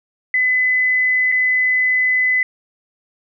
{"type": "tone with dropouts", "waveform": "sine", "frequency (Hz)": 2013, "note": "B6", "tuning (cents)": 33, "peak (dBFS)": -13, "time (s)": [0.34, 2.43], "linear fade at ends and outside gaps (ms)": 2, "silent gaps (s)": [1.318, 1.322], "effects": []}